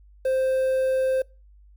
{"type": "tone with quantisation", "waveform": "triangle", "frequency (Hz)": 523.3, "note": "C5", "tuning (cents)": 0, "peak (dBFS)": -18, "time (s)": [0.25, 1.22], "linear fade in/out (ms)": 5, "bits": 8, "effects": ["noise-tail reverb RT60 0.3 s tail -25 dB re dry", "added 50 Hz sine -49 dBFS peak until 1.76 s"]}